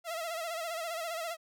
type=tone with vibrato; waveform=sawtooth; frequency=664 Hz; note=E5; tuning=12 cents sharp; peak=-31 dBFS; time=0.04-1.37 s; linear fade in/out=50 ms; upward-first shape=sine; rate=15 Hz; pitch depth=75 cents each way; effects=none